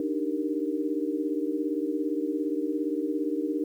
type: chord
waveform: sine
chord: Eb major seventh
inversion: third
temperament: equal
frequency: 293.7 / 311.1 / 392 / 466.2 Hz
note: D4 / Eb4 / G4 / Bb4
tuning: 0 / 0 / 0 / 0 cents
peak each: -30 / -30 / -34 / -34 dBFS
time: 0-3.64 s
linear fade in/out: 2 ms
effects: 10-bit